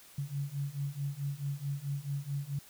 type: beating tone pair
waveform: sine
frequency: 138.59 / 143.19 Hz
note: C#3 / D3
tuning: 0 / -43 cents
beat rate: 4.6 Hz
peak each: -37 / -36 dBFS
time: 0.18-2.59 s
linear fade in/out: 5 ms
effects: white hiss -56 dBFS RMS until 2.69 s